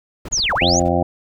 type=noise bursts; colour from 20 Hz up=brown; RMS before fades=-30 dBFS; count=11; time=0.25-0.886 s; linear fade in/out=5 ms; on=36 ms; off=24 ms
type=linear two-way sweep; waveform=sine; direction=down then up; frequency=7040 to 487.6 to 7040 Hz; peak=-16 dBFS; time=0.32-0.8 s; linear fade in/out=10 ms; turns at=0.54 s
type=harmonic tone; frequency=87.31 Hz; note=F2; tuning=in tune; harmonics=1 / 2 / 3 / 4 / 6 / 7 / 8 / 9; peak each=-23 / -23 / -23 / -23 / -23 / -23 / -23 / -23 dBFS; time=0.61-1.03 s; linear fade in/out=5 ms
effects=none